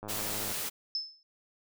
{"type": "click train", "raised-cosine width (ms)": 1, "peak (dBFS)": -28, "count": 52, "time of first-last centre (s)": [0.03, 0.516], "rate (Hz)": 105}
{"type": "noise", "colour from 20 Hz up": "white", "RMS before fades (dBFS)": -35, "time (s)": [0.08, 0.7], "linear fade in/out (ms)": 20}
{"type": "tone with exponential decay", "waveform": "sine", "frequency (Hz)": 5250, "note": "E8", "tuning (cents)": -8, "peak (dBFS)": -27, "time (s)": [0.95, 1.23], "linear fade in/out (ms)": 1, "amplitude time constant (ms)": 60}
{"effects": []}